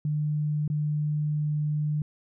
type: tone with dropouts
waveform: sine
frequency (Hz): 150.1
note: D3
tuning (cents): +38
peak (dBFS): -24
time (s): 0.05-2.02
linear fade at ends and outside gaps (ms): 2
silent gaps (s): 0.678-0.7
effects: none